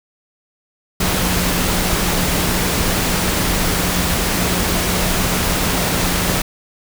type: tone in noise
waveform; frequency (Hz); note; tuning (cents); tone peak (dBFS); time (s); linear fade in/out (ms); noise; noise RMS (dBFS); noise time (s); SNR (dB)
sine; 180; F#3; -47; -24; 1-6.42; 5; pink; -18; 1-6.42; -9
effects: none